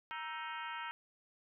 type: harmonic tone with a mistuned harmonic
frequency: 312.6 Hz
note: D#4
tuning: 8 cents sharp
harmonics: 3 / 4 / 5 / 6 / 7 / 8 / 9 / 10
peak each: -44 / -46 / -48 / -50 / -51 / -52 / -53 / -54 dBFS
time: 0.11-0.91 s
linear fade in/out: 0 ms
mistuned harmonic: 4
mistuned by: +99 cents
effects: none